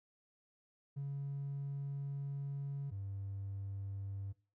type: tone pair in turn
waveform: triangle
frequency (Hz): 140 / 98.45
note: C#3 / G2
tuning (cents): +18 / +8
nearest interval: tritone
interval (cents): 610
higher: first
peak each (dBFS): -34 / -37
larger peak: first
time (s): 0.96-2.91 / 2.91-4.33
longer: first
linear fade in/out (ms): 20
effects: noise-tail reverb RT60 0.3 s tail -19 dB re dry + tanh soft clip ceiling -35 dBFS